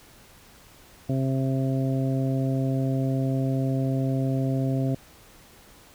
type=harmonic tone; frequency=133.1 Hz; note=C3; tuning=30 cents sharp; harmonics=1 / 2 / 3 / 4 / 5; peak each=-24 / -27 / -36 / -36 / -35 dBFS; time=1.09-4.95 s; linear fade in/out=5 ms; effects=pink hiss -52 dBFS RMS until 5.94 s